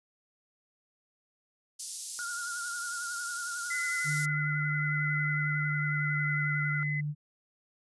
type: high-pass noise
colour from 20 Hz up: pink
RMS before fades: -38 dBFS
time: 1.79-4.26 s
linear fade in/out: 10 ms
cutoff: 5200 Hz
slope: 24 dB/octave
type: tone with vibrato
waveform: sine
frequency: 1417 Hz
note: F6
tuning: 25 cents sharp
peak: -35 dBFS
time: 2.19-6.83 s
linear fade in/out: 0 ms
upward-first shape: triangle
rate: 11 Hz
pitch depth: 55 cents each way
type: tone with tremolo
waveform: sine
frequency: 2031 Hz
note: B6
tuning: 48 cents sharp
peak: -30 dBFS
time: 3.7-7.01 s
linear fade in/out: 10 ms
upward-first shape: triangle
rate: 0.85 Hz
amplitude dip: 25%
type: tone with pitch glide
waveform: sine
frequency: 150 to 148.53 Hz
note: D3 to D3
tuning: +37 to +20 cents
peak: -30 dBFS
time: 4.04-7.15 s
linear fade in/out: 50 ms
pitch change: -17 cents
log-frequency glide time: 5.5-6.35 s
effects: resampled to 24000 Hz